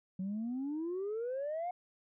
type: exponential sweep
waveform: sine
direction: up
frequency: 182.9 to 731 Hz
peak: -33 dBFS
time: 0.19-1.71 s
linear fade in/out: 5 ms
effects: tanh soft clip ceiling -32 dBFS